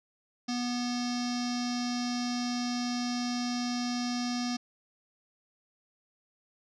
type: tone with low-pass filter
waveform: square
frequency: 244.3 Hz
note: B3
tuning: 19 cents flat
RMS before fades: -32 dBFS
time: 0.48-4.57 s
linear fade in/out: 10 ms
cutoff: 5300 Hz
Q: 6.3
effects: none